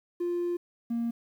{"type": "tone pair in turn", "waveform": "triangle", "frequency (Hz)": [349.2, 233.5], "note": ["F4", "A#3"], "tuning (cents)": [0, 3], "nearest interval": "perfect fifth", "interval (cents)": 697, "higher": "first", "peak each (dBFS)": -24, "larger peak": "neither", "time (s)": [[0.2, 0.57], [0.9, 1.11]], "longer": "first", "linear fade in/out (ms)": 10, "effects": ["tanh soft clip ceiling -23 dBFS", "10-bit"]}